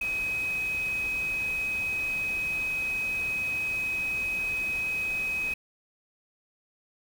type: tone in noise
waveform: sine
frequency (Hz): 2531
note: D#7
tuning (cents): +29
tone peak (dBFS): -27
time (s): 0.01-5.54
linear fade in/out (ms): 5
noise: pink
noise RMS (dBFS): -43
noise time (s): 0.01-5.54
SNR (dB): +13
effects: none